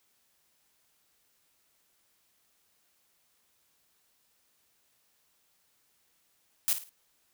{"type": "noise with echo", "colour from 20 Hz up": "blue", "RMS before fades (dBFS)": -26, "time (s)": [6.68, 6.73], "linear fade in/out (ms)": 0, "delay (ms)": 54, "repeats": 3, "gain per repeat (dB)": -10, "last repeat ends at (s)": 6.892, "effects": ["white hiss -71 dBFS RMS until 7.33 s"]}